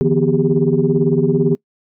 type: tone cluster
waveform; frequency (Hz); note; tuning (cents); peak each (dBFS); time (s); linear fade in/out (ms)
sine; 149.4 / 167.3 / 245 / 387.9 / 405.7; D3 / E3 / B3 / G4 / G#4; +30 / +26 / -14 / -18 / -41; -18; 0.01-1.55; 0
effects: noise-tail reverb RT60 0.1 s tail -23 dB re dry + tanh soft clip ceiling -2 dBFS